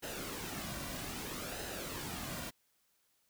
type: noise with flanger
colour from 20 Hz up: pink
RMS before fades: -42 dBFS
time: 0.02-2.51 s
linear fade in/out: 20 ms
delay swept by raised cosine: 0.87 to 2.37 ms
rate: 0.62 Hz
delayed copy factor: -0.55
effects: white hiss -75 dBFS RMS until 3.29 s